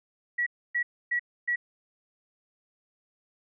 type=tone bursts; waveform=sine; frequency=1928 Hz; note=B6; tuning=42 cents flat; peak=-24 dBFS; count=4; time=0.38-1.56 s; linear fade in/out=10 ms; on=85 ms; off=280 ms; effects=none